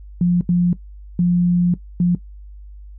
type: tone bursts at uneven times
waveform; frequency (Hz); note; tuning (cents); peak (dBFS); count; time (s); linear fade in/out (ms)
sine; 176.1; F3; +15; -12; 4; 0.21-0.41 / 0.49-0.73 / 1.19-1.74 / 2-2.15; 2
effects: noise-tail reverb RT60 0.1 s tail -17 dB re dry + added 50 Hz sine -35 dBFS peak until 2.98 s